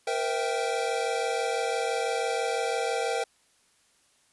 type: chord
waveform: square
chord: C dominant seventh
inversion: third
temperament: equal with one note detuned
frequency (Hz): 466.2 / 512.2 / 659.3 / 784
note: Bb4 / C5 / E5 / G5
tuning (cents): 0 / -37 / 0 / 0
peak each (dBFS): -31 / -34 / -35 / -32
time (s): 0.07-3.24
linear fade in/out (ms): 5
effects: white hiss -65 dBFS RMS until 4.32 s + resampled to 24000 Hz